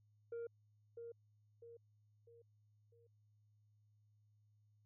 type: tone with echo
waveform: sine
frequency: 466.9 Hz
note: A#4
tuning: 3 cents sharp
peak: -40 dBFS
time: 0.32-0.47 s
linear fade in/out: 5 ms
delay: 650 ms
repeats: 4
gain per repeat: -7 dB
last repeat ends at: 3.07 s
effects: tanh soft clip ceiling -42 dBFS + added 105 Hz sine -70 dBFS peak until 4.85 s